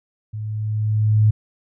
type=tone with level ramp; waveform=sine; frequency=107.4 Hz; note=A2; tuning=41 cents flat; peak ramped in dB=-26 to -10 dBFS; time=0.33-1.31 s; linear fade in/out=10 ms; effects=none